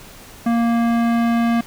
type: tone with low-pass filter sweep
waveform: square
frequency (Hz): 233.1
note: A#3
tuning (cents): 0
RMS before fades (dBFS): -17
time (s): 0.46-1.61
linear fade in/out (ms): 5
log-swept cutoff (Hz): 1500 to 2500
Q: 0.78
effects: pink hiss -41 dBFS RMS until 1.66 s